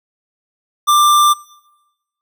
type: tone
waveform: square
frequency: 1185 Hz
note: D6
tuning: 15 cents sharp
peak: -9 dBFS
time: 0.87-1.34 s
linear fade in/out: 20 ms
effects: noise-tail reverb RT60 1.0 s tail -23 dB re dry